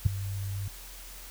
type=tone with ADSR envelope; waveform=sine; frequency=98.4 Hz; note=G2; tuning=7 cents sharp; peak=-14 dBFS; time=0.05-0.68 s; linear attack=13 ms; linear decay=8 ms; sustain=-17 dB; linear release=3 ms; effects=added 42 Hz sine -46 dBFS peak until 1.3 s + white hiss -47 dBFS RMS until 1.3 s